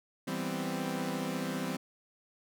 sawtooth chord, C major seventh, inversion first, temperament equal, 164.81 / 196 / 246.9 / 261.6 Hz, E3 / G3 / B3 / C4, 0 / 0 / 0 / 0 cents, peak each -35 / -34 / -37 / -33 dBFS, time 0.27-1.77 s, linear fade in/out 10 ms, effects none

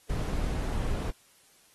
brown noise, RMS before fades -30 dBFS, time 0.09-1.11 s, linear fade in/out 10 ms, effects white hiss -61 dBFS RMS until 1.74 s + AAC 32 kbps

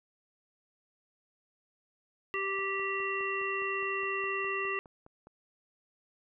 harmonic tone, 390.7 Hz, G4, 6 cents flat, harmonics 1 / 3 / 5 / 7, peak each -36 / -36 / -36 / -36 dBFS, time 2.34-4.79 s, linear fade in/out 0 ms
click train, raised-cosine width 1 ms, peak -38 dBFS, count 14, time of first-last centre 2.59-5.27 s, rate 4.85 Hz
effects none

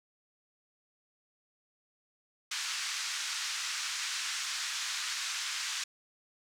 white band-pass noise, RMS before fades -36 dBFS, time 2.51-5.84 s, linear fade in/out 5 ms, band 1200 to 6800 Hz, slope 24 dB/octave, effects none

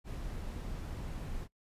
brown noise, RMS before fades -40 dBFS, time 0.04-1.48 s, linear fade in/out 50 ms, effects noise-tail reverb RT60 0.1 s tail -20 dB re dry + resampled to 32000 Hz

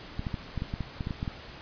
clicks, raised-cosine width 5 ms, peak -19 dBFS, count 12, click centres 0.194 / 0.268 / 0.342 / 0.577 / 0.621 / 0.739 / 0.807 / 1.008 / 1.071 / 1.108 / 1.229 / 1.278 s, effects pink hiss -45 dBFS RMS until 1.61 s + resampled to 11025 Hz

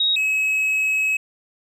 sine / triangle tone pair in turn, 3782 / 2564 Hz, A#7 / E7, +24 / -49 cents, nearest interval perfect fifth, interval 673 cents, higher first, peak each -16 dBFS, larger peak neither, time 0-0.16 / 0.16-1.17 s, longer second, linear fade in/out 5 ms, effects none

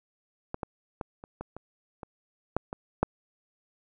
clicks, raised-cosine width 1 ms, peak -18 / -18 / -19 / -29 / -22 / -26 / -25 / -11 / -21 / -8 dBFS, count 10, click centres 0.544 / 0.632 / 1.012 / 1.239 / 1.41 / 1.566 / 2.032 / 2.566 / 2.729 / 3.03 s, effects none

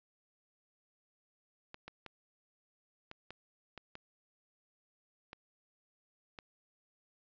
clicks, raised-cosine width 0.3 ms, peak -30 dBFS, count 9, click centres 1.744 / 1.88 / 2.063 / 3.114 / 3.306 / 3.777 / 3.954 / 5.331 / 6.388 s, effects resampled to 16000 Hz

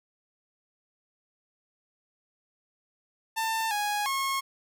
sawtooth tone with pitch steps, 894 / 829 / 1086 Hz, A5 / G#5 / C#6, +27 / -3 / -36 cents, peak -23 dBFS, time 3.36-4.41 s, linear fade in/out 20 ms, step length 350 ms, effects none

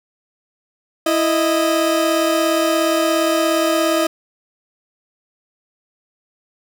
30% pulse tone pair together, 329.7 / 622.3 Hz, E4 / D#5, 0 / 0 cents, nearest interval major seventh, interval 1100 cents, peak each -15 dBFS, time 1.06-4.07 s, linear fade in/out 5 ms, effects none

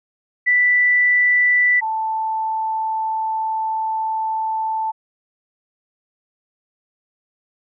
sine tone pair in turn, 1975.5 / 881.6 Hz, B6 / A5, 0 / +3 cents, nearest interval octave + major second, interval 1397 cents, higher first, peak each -12 / -19 dBFS, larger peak first, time 0.46-1.81 / 1.81-4.92 s, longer second, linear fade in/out 20 ms, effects none

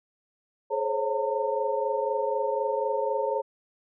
sine tone cluster, 424.5 / 526 / 550 / 908 Hz, G#4 / C5 / C#5 / A#5, +38 / +9 / -14 / -46 cents, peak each -30 dBFS, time 0.7-3.42 s, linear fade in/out 20 ms, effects none

